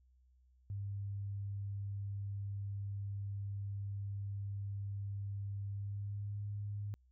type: tone with pitch glide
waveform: sine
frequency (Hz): 100 to 102.46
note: G2 to G#2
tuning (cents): +35 to -23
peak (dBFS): -38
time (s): 0.7-6.94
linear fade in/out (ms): 0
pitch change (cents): +42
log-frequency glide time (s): 5.7-6.36
effects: added 63 Hz sine -65 dBFS peak until 7.11 s